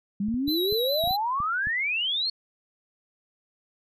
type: exponential sweep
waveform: sine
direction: up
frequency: 193.6 to 4400 Hz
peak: -24 dBFS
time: 0.2-2.3 s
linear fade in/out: 5 ms
type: clicks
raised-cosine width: 5 ms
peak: -26 dBFS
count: 9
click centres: 0.286 / 0.342 / 0.48 / 0.725 / 1.039 / 1.075 / 1.109 / 1.403 / 1.671 s
type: tone with vibrato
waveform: square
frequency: 3941 Hz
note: B7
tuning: 4 cents flat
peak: -27 dBFS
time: 0.47-1.17 s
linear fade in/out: 20 ms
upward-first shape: sine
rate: 4.8 Hz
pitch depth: 49 cents each way
effects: none